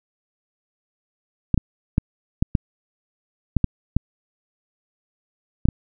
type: clicks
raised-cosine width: 5 ms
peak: -4 dBFS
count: 10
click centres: 1.543 / 1.577 / 1.981 / 2.425 / 2.552 / 3.567 / 3.643 / 3.966 / 5.655 / 5.687 s
effects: none